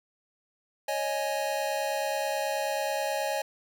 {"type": "chord", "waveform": "square", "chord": "C# suspended second", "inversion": "none", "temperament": "just", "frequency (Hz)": [554.4, 623.7, 831.5], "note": ["C#5", "D#5", "G#5"], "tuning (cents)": [0, 4, 2], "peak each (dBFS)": -33, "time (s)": [0.88, 3.42], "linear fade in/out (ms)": 5, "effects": []}